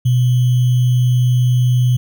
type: tone with sample-and-hold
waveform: sine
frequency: 124.4 Hz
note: B2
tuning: 13 cents sharp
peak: -10 dBFS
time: 0.05-1.97 s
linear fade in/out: 10 ms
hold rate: 3150 Hz
effects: none